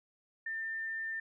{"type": "tone", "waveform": "sine", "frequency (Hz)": 1796, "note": "A6", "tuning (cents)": 35, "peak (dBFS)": -35, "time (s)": [0.46, 1.2], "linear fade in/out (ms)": 5, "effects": []}